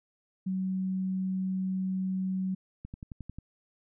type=tone; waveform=sine; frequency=188.1 Hz; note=F#3; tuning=29 cents sharp; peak=-28 dBFS; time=0.46-2.55 s; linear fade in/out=10 ms
type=click train; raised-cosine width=5 ms; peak=-28 dBFS; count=7; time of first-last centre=2.85-3.386 s; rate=11.2 Hz
effects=none